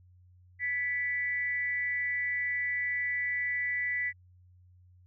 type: tone with amplitude modulation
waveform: sine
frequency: 1975.5 Hz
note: B6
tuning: in tune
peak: -26 dBFS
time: 0.59-4.13 s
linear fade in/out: 50 ms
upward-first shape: sine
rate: 278 Hz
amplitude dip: 55%
effects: added 90 Hz sine -56 dBFS peak until 5.06 s